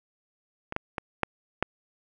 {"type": "clicks", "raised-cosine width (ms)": 0.5, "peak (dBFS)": [-18, -12, -15, -8, -8], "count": 5, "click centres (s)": [0.724, 0.764, 0.982, 1.233, 1.626], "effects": []}